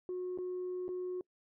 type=tone with dropouts; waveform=sine; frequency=363.8 Hz; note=F#4; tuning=29 cents flat; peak=-34 dBFS; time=0.09-1.21 s; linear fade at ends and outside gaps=1 ms; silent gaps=0.376-0.386 / 0.881-0.889 s; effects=noise-tail reverb RT60 0.1 s tail -26 dB re dry + tanh soft clip ceiling -33 dBFS